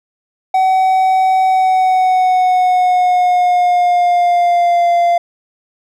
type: tone with pitch glide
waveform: triangle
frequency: 755 to 692.3 Hz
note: F#5 to F5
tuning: +35 to -15 cents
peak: -7 dBFS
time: 0.54-5.18 s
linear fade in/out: 5 ms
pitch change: -150 cents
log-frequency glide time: 1.46-4.89 s
effects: none